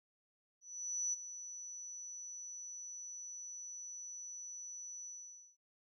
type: tone with ADSR envelope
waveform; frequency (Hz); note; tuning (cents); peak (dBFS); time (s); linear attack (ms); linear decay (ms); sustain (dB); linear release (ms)
sine; 5940; F#8; +6; -33; 0.61-5.57; 520; 19; -12; 510
effects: none